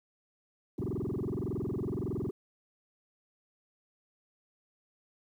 sine tone with frequency modulation, 246.9 Hz, B3, in tune, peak -29 dBFS, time 0.78-2.31 s, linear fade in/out 10 ms, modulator 21.7 Hz, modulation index 7.4, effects tanh soft clip ceiling -30 dBFS + 11-bit

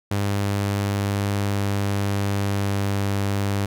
sawtooth tone with pitch glide, 100.6 to 99.79 Hz, G2 to G2, +45 to +31 cents, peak -17 dBFS, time 0.11-3.66 s, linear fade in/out 5 ms, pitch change -14 cents, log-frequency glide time 1.31-2.67 s, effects none

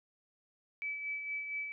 sine tone with tremolo, 2300 Hz, D7, 37 cents flat, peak -34 dBFS, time 0.82-1.72 s, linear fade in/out 0 ms, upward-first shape sine, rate 4.3 Hz, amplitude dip 45%, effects none

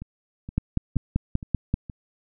two click trains, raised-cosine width 5 ms, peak -23 / -9 dBFS, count 5 / 7, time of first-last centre 0.02-1.898 / 0.58-1.741 s, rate 2.13 / 5.17 Hz, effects none

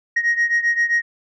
sine beating tone pair, 1875 / 1882.6 Hz, A#6 / A#6, +10 / +17 cents, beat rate 7.6 Hz, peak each -16 / -19 dBFS, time 0.16-1.02 s, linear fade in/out 10 ms, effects tanh soft clip ceiling -12 dBFS

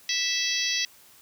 harmonic tone, 657 Hz, E5, 6 cents flat, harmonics 3 / 4 / 5 / 6 / 7 / 8 / 9, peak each -32 / -32 / -32 / -32 / -32 / -32 / -32 dBFS, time 0.09-0.85 s, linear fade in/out 2 ms, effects white hiss -54 dBFS RMS until 1.21 s

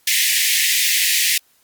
pink high-pass noise, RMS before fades -17 dBFS, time 0.07-1.38 s, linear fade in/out 5 ms, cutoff 1800 Hz, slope 96 dB/octave, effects white hiss -58 dBFS RMS until 1.63 s + Opus 48 kbps

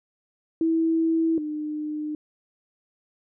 sine tone pair in turn, 326.1 / 302.8 Hz, E4 / D#4, -19 / -47 cents, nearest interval minor second, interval 128 cents, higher first, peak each -19 / -27 dBFS, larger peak first, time 0.61-1.38 / 1.38-2.15 s, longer neither, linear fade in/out 2 ms, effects none

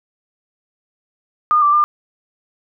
sine tone with pitch steps, 1218 / 1171 / 1199 Hz, D#6 / D6 / D6, -37 / -5 / +36 cents, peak -10 dBFS, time 1.51-1.84 s, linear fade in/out 0 ms, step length 110 ms, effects none

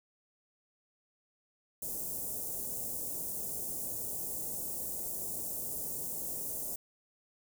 white band-stop noise, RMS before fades -38 dBFS, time 1.82-6.76 s, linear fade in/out 5 ms, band 660 to 7500 Hz, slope 24 dB/octave, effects none

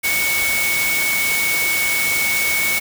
sine tone in noise, 2222 Hz, C#7, 4 cents sharp, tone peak -18 dBFS, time 0.03-2.8 s, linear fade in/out 20 ms, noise white, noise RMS -22 dBFS, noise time 0.03-2.8 s, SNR +1 dB, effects none

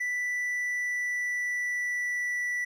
triangle tone with pitch glide, 1975.5 to 1961.9 Hz, B6 to B6, 0 to -12 cents, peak -26 dBFS, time 0-2.65 s, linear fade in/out 10 ms, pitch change -12 cents, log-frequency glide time 0.16-2.42 s, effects none

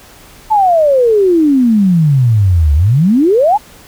sine exponential two-way sweep, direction down then up, 890 to 70.3 to 890 Hz, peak -6 dBFS, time 0.5-3.58 s, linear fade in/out 20 ms, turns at 2.74 s, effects pink hiss -39 dBFS RMS until 3.87 s

